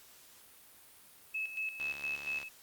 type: tone with tremolo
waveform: sine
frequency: 2594 Hz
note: E7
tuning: 28 cents flat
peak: -33 dBFS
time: 1.34-2.49 s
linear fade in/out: 10 ms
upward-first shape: square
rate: 4.3 Hz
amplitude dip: 65%
type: click train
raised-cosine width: 0.2 ms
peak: -29 dBFS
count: 46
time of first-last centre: 1.8-2.429 s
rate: 71.5 Hz
effects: white hiss -58 dBFS RMS until 2.62 s + Opus 48 kbps